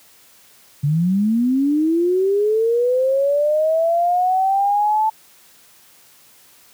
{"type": "linear sweep", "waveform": "sine", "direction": "up", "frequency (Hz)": [138.6, 880], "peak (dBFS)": -14, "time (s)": [0.83, 5.1], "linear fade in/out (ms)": 10, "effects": ["white hiss -50 dBFS RMS until 6.73 s", "high-pass 80 Hz 12 dB/octave"]}